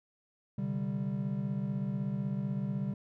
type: chord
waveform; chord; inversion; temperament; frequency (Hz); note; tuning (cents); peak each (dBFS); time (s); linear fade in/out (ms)
triangle; C suspended second; none; equal; 130.81 / 146.83 / 196; C3 / D3 / G3; 0 / 0 / 0; -35 / -35 / -32; 0.58-2.94; 5
effects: none